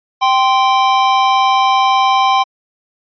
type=tone pair together; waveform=square; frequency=781 / 1042.5 Hz; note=G5 / C6; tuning=-7 / -7 cents; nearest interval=perfect fourth; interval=500 cents; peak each=-13 dBFS; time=0.21-2.44 s; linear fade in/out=20 ms; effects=resampled to 11025 Hz